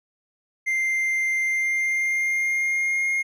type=tone with pitch glide; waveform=triangle; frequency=2093 to 2136 Hz; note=C7 to C7; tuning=0 to +35 cents; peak=-19 dBFS; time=0.66-3.23 s; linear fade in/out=20 ms; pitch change=+35 cents; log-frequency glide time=1.43-3.1 s; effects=none